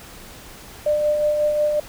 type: tone with tremolo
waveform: sine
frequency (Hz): 598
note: D5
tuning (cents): +31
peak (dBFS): -15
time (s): 0.86-1.8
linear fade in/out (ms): 5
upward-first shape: sine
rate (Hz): 5.5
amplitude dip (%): 35
effects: pink hiss -41 dBFS RMS until 1.88 s

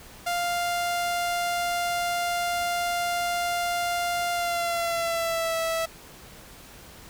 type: tone with pitch glide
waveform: sawtooth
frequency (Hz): 698.5 to 655.5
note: F5 to E5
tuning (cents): 0 to -10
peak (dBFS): -21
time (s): 0.26-5.86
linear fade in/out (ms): 10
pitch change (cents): -110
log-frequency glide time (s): 4.33-5.56
effects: pink hiss -47 dBFS RMS until 7.09 s

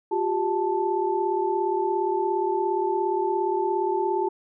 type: tone cluster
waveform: sine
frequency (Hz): 357 / 394.2 / 878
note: F4 / G4 / A5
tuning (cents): +38 / +10 / -4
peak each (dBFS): -26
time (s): 0.11-4.29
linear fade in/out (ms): 10
effects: none

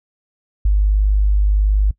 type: tone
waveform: sine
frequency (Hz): 50.7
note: G#1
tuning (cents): -41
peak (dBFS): -11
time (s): 0.65-1.91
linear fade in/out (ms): 5
effects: noise-tail reverb RT60 0.1 s tail -21 dB re dry

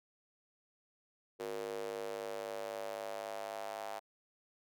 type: tone with high-pass filter sweep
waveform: square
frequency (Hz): 51.91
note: G#1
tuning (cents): 0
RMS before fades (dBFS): -42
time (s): 1.39-4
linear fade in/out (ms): 20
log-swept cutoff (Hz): 430 to 720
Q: 4.3
effects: none

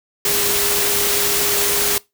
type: tone in noise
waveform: sine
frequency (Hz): 407.9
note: G#4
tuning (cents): -31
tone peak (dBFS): -26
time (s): 0.25-1.98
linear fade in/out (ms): 2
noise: white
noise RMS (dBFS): -18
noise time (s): 0.25-1.98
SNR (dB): -11
effects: noise-tail reverb RT60 0.2 s tail -22 dB re dry

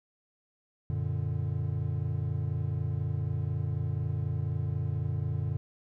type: chord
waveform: triangle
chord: Gb augmented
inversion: none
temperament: equal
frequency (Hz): 92.5 / 116.54 / 146.83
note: Gb2 / Bb2 / D3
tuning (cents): 0 / 0 / 0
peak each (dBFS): -31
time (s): 0.9-5.57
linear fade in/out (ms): 0
effects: none

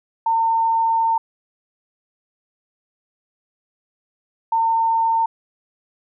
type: tone pair in turn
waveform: sine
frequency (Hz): 907 / 907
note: A#5 / A#5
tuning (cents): -48 / -48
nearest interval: unison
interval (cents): 0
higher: neither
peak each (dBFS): -15 / -15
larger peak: neither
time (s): 0.26-1.18 / 4.52-5.26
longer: first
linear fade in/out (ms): 5
effects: none

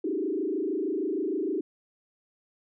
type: tone with frequency modulation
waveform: sine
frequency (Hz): 349.2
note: F4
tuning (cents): 0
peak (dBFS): -26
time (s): 0.04-1.61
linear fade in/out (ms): 5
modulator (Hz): 26.5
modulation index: 2.3
effects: none

